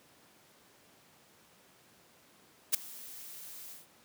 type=noise with ADSR envelope; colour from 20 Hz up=blue; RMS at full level=-24 dBFS; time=2.72-3.87 s; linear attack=24 ms; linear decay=7 ms; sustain=-23 dB; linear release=160 ms; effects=pink hiss -62 dBFS RMS until 4.04 s + high-pass 150 Hz 12 dB/octave